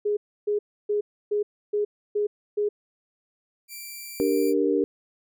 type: tone bursts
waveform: sine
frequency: 415.3 Hz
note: G#4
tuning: in tune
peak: -21 dBFS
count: 7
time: 0.05-2.69 s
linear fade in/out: 10 ms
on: 120 ms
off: 300 ms
type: tone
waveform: 5% pulse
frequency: 2349 Hz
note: D7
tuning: in tune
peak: -27 dBFS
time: 3.68-4.54 s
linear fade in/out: 50 ms
type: chord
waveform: sine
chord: G minor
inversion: second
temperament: equal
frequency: 293.7 / 392 / 466.2 Hz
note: D4 / G4 / Bb4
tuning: 0 / 0 / 0 cents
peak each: -24 dBFS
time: 4.2-4.84 s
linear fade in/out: 0 ms
effects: none